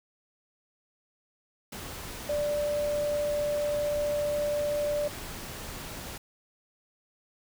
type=tone in noise; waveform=sine; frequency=588 Hz; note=D5; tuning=2 cents sharp; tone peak=-26 dBFS; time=2.29-5.08 s; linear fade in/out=5 ms; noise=pink; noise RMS=-40 dBFS; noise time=1.72-6.18 s; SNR=+11 dB; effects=none